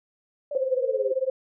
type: exponential sweep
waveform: sine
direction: down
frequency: 587.3 to 392 Hz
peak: -28 dBFS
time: 0.51-1.12 s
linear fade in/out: 5 ms
type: tone with tremolo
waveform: sine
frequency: 523.3 Hz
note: C5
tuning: in tune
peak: -19 dBFS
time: 0.55-1.3 s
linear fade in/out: 2 ms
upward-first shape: sine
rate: 18 Hz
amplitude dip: 95%
effects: none